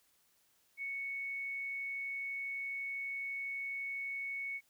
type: tone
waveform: sine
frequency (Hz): 2217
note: C#7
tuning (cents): 0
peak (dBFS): -37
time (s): 0.77-4.61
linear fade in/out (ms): 50
effects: white hiss -72 dBFS RMS until 4.69 s